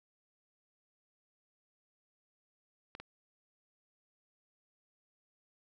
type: clicks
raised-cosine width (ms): 0.3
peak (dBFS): -29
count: 2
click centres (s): 2.951 / 3
effects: none